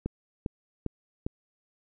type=click train; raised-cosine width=3 ms; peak=-17 dBFS; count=4; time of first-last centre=0.06-1.265 s; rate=2.49 Hz; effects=none